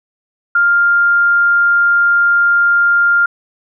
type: tone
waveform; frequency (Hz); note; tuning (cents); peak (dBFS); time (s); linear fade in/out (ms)
sine; 1400; F6; +4; -8; 0.55-3.26; 5
effects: none